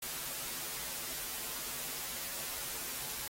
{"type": "noise with comb filter", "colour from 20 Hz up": "white", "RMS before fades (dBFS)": -40, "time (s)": [0.02, 3.28], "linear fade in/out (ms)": 5, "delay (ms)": 10, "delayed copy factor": -0.85, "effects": ["AAC 48 kbps"]}